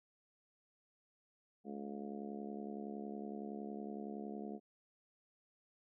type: harmonic tone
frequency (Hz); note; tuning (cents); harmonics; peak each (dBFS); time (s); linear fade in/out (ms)
70.8; C#2; +37; 3 / 4 / 5 / 6 / 7 / 8 / 9 / 10; -45 / -51 / -51 / -50 / -59 / -60 / -61 / -53; 1.64-4.6; 50
effects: none